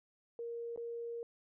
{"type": "tone with dropouts", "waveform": "sine", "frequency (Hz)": 468, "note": "A#4", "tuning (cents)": 7, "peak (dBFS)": -39, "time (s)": [0.39, 1.23], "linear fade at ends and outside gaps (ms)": 1, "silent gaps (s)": [0.761, 0.775], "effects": []}